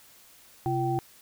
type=tone cluster; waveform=sine; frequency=130.7 / 342.8 / 773 Hz; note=C3 / F4 / G5; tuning=-1 / -32 / -24 cents; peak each=-29 dBFS; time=0.66-0.99 s; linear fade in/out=0 ms; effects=white hiss -55 dBFS RMS until 1.21 s